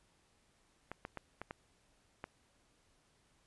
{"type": "clicks", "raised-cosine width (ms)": 0.5, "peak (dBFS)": -27, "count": 6, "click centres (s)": [0.916, 1.051, 1.173, 1.416, 1.509, 2.241], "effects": ["pink hiss -72 dBFS RMS until 3.46 s", "resampled to 24000 Hz"]}